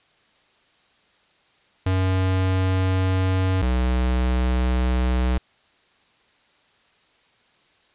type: tone pair in turn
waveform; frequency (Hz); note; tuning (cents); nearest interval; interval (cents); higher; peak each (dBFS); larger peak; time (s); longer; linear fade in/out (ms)
square; 93.7 / 62.54; F#2 / B1; +22 / +22; perfect fifth; 700; first; -19; neither; 1.86-3.62 / 3.62-5.38; neither; 5
effects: white hiss -60 dBFS RMS until 7.94 s + resampled to 8000 Hz